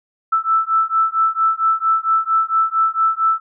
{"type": "beating tone pair", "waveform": "sine", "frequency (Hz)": [1318.5, 1322.9], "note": ["E6", "E6"], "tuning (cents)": [0, 6], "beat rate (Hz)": 4.4, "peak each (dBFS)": -17, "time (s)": [0.32, 3.4], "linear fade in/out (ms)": 10, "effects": []}